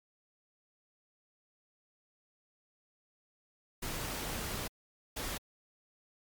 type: noise bursts at uneven times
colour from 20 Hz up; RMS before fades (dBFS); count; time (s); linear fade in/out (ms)
pink; -38; 2; 3.82-4.68 / 5.16-5.38; 10
effects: MP3 96 kbps